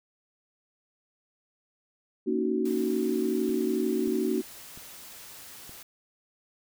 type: chord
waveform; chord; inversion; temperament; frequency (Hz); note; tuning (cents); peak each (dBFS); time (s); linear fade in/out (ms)
sine; D# minor seventh; second; just; 233.3 / 280 / 311.1 / 373.4; A#3 / C#4 / D#4 / F#4; +2 / +18 / 0 / +16; -30 / -32 / -31 / -28; 2.26-4.42; 20
type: noise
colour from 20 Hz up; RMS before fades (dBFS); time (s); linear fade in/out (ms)
white; -46; 2.65-5.83; 5
type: clicks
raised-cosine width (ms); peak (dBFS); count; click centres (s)
3; -35; 4; 3.493 / 4.075 / 4.775 / 5.694
effects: none